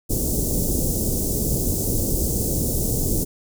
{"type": "band-stop noise", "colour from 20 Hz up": "pink", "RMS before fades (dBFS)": -22, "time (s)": [0.09, 3.25], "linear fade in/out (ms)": 20, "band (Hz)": [480, 6700], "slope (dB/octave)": 24, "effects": []}